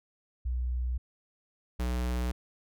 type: tone pair in turn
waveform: sine / square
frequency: 61.74 / 61.31 Hz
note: B1 / B1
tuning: 0 / -12 cents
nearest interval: unison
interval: 12 cents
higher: first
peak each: -28 / -29 dBFS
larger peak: first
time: 0.45-0.98 / 1.79-2.32 s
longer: neither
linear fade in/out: 10 ms
effects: none